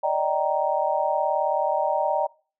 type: chord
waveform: sine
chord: Eb major seventh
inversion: third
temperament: just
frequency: 583.4 / 622.3 / 777.8 / 933.4 Hz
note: D5 / Eb5 / G5 / Bb5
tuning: -12 / 0 / -14 / +2 cents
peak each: -26 dBFS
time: 0.03-2.27 s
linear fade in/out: 10 ms
effects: noise-tail reverb RT60 0.4 s tail -24 dB re dry